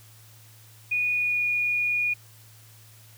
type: tone with pitch glide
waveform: sine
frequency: 2462 to 2444 Hz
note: D#7 to D#7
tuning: -19 to -32 cents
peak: -22 dBFS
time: 0.91-2.14 s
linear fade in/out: 10 ms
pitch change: -13 cents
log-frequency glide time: 1.12-1.46 s
effects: added 110 Hz sine -51 dBFS peak until 3.17 s + white hiss -54 dBFS RMS until 3.17 s